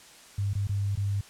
sine tone with dropouts, 100 Hz, G2, 35 cents sharp, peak -25 dBFS, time 0.38-1.21 s, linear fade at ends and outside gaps 5 ms, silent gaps 0.534-0.552 / 0.672-0.692 / 0.955-0.973 s, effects white hiss -51 dBFS RMS until 1.29 s + low-pass 9000 Hz 12 dB/octave

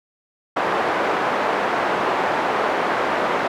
pink band-pass noise, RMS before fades -21 dBFS, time 0.56-3.48 s, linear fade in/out 10 ms, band 490 to 1400 Hz, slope 12 dB/octave, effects none

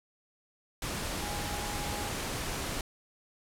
sine tone in noise, 825 Hz, G#5, 12 cents flat, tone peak -41 dBFS, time 1.22-2.1 s, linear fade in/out 2 ms, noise pink, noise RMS -35 dBFS, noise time 0.82-2.81 s, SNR -9 dB, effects low-pass 12000 Hz 12 dB/octave

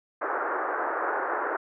white band-pass noise, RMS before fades -29 dBFS, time 0.21-1.57 s, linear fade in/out 10 ms, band 330 to 1600 Hz, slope 48 dB/octave, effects none

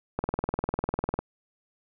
click train, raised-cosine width 1 ms, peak -13 dBFS, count 21, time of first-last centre 0.19-1.19 s, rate 20 Hz, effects none

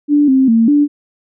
sine tone with pitch steps, 292.4 / 264.3 / 227.3 / 291.5 Hz, D4 / C4 / A#3 / D4, -7 / +18 / -43 / -13 cents, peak -7 dBFS, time 0.08-0.88 s, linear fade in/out 50 ms, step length 200 ms, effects none

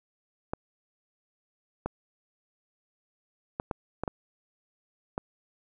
clicks, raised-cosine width 1 ms, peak -16 dBFS, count 7, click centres 0.535 / 1.86 / 3.599 / 3.712 / 4.036 / 4.078 / 5.179 s, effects none

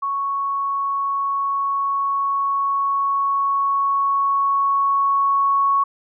sine tone with level ramp, 1108.7 Hz, C#6, in tune, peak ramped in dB -20 to -14 dBFS, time 0.02-5.84 s, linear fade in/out 10 ms, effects none

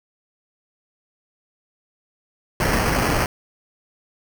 pink noise with sample-and-hold, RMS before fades -20 dBFS, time 2.6-3.26 s, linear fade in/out 2 ms, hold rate 3675 Hz, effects none

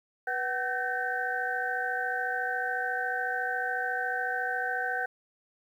sine tone cluster, 491.8 / 754 / 1531 / 1585 / 1822 Hz, B4 / F#5 / G6 / G6 / A#6, -7 / +32 / -41 / +19 / -40 cents, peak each -38 / -33 / -31 / -39 / -39 dBFS, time 0.27-5.06 s, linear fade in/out 5 ms, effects 10-bit

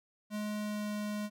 square tone with pitch glide, 210.3 to 209.1 Hz, G#3 to G#3, +22 to +12 cents, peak -35 dBFS, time 0.3-1.3 s, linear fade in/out 50 ms, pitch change -10 cents, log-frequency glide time 0.56-0.91 s, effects none

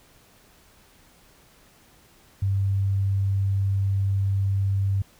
sine tone, 98 Hz, G2, in tune, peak -20 dBFS, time 2.42-5.02 s, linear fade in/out 5 ms, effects pink hiss -56 dBFS RMS until 5.19 s

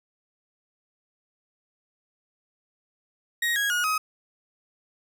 35% pulse tone with pitch steps, 1883 / 1648.7 / 1443.6 / 1264 Hz, A#6 / G#6 / F#6 / D#6, +17 / -13 / -43 / +27 cents, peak -21 dBFS, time 3.42-3.98 s, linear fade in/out 5 ms, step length 140 ms, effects none

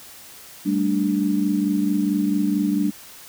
sine chord, G suspended second, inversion none, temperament just, 196 / 220.5 / 294 Hz, G3 / A3 / D4, 0 / +4 / +2 cents, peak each -22 / -25 / -21 dBFS, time 0.65-2.91 s, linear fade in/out 20 ms, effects white hiss -43 dBFS RMS until 3.28 s

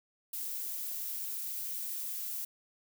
violet noise, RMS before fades -38 dBFS, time 0.33-2.45 s, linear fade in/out 5 ms, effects none

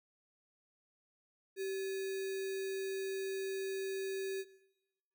sine tone with sample-and-hold, 385.7 Hz, G4, 28 cents flat, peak -35 dBFS, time 1.56-4.45 s, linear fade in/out 50 ms, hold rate 2100 Hz, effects noise-tail reverb RT60 1.0 s tail -18 dB re dry

